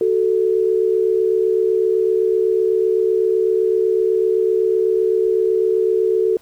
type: tone pair together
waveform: sine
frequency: 372.8 / 440.7 Hz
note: F#4 / A4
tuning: +13 / +3 cents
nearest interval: minor third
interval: 290 cents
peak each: -17 / -16 dBFS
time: 0.01-6.37 s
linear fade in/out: 2 ms
effects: pink hiss -52 dBFS RMS until 6.41 s